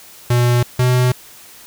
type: tone pair in turn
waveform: square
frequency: 121.5 / 125.57 Hz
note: B2 / B2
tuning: -28 / +29 cents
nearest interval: minor second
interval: 57 cents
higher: second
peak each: -12 dBFS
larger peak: neither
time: 0.3-0.63 / 0.79-1.12 s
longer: neither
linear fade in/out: 5 ms
effects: white hiss -41 dBFS RMS until 1.66 s